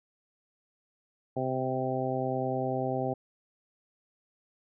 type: harmonic tone with a mistuned harmonic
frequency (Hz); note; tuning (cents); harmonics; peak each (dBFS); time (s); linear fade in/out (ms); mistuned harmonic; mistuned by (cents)
130; C3; -11; 1 / 2 / 3 / 4 / 5 / 6; -35 / -35 / -35 / -35 / -35 / -35; 1.36-3.14; 10; 1; +16
effects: none